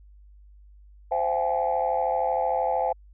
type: tone cluster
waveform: sine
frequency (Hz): 520 / 676 / 772 / 845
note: C5 / E5 / G5 / G#5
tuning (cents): -11 / +43 / -27 / +30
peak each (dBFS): -27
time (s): 1.11-2.93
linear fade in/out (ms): 10
effects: tanh soft clip ceiling -14 dBFS + added 50 Hz sine -48 dBFS peak until 3.13 s